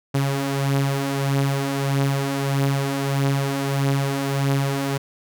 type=beating tone pair; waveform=sawtooth; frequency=137 / 138.6 Hz; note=C#3 / C#3; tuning=-20 / 0 cents; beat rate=1.6 Hz; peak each=-22 / -17 dBFS; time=0.14-4.98 s; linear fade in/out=10 ms; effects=none